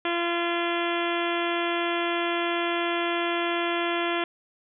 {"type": "harmonic tone with a mistuned harmonic", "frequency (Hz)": 343, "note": "F4", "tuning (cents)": -31, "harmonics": [1, 2, 3, 4, 5, 6, 7, 8, 9, 10], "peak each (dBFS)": [-28, -31, -33, -34, -35, -36, -36, -37, -38, -38], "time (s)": [0.05, 4.24], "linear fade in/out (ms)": 2, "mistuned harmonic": 10, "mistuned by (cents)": -22, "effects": []}